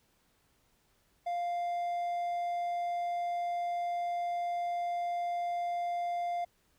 triangle tone, 698.5 Hz, F5, in tune, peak -29 dBFS, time 1.26-6.45 s, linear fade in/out 10 ms, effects pink hiss -71 dBFS RMS until 6.78 s

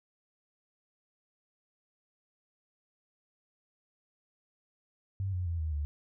sine tone with pitch steps, 96.9 / 90.41 / 84.36 / 78.71 / 73.44 Hz, G2 / F#2 / E2 / D#2 / D2, -20 / -40 / +41 / +21 / +1 cents, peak -30 dBFS, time 5.2-5.85 s, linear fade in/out 0 ms, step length 130 ms, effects none

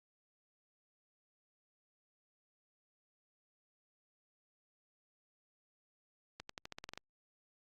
accelerating click train, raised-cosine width 0.2 ms, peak -27 dBFS, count 10, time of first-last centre 6.4-6.976 s, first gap 94 ms, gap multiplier 0.9, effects Opus 48 kbps

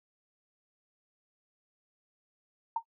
sine tone with exponential decay, 914 Hz, A#5, 34 cents flat, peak -24 dBFS, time 2.76-2.83 s, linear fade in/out 5 ms, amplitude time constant 15 ms, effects noise-tail reverb RT60 0.1 s tail -20 dB re dry

